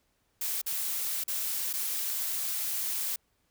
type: noise with dropouts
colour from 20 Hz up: blue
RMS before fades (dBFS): -32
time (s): 0.41-3.16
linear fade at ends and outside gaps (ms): 5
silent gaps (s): 0.616-0.662 / 1.238-1.279 / 1.73-1.736
effects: pink hiss -73 dBFS RMS until 3.5 s